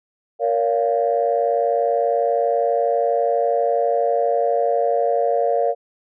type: chord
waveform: sine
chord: Bb minor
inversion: none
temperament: equal with one note detuned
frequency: 466.2 / 566.3 / 698.5 Hz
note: Bb4 / Db5 / F5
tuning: 0 / +37 / 0 cents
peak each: -20 dBFS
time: 0.39-5.75 s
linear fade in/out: 50 ms
effects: tanh soft clip ceiling -7 dBFS